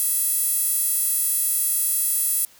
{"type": "tone with high-pass filter", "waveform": "sawtooth", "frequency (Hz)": 659.3, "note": "E5", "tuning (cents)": 0, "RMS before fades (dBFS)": -22, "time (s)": [0, 2.45], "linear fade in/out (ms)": 0, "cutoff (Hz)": 11000, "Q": 2.8, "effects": ["white hiss -52 dBFS RMS until 2.59 s"]}